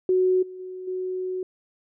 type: tone with level steps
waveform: sine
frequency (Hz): 370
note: F#4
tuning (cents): 0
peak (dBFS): -17 / -36 / -33 / -26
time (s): 0.09-1.43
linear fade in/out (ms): 2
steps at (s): 0.42 / 0.59 / 0.87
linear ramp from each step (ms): 10
effects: none